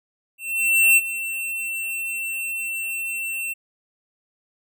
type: tone with ADSR envelope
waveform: square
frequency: 2699 Hz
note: E7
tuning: 40 cents sharp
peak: -12 dBFS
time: 0.38-3.54 s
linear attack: 590 ms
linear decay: 32 ms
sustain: -14 dB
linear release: 17 ms
effects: none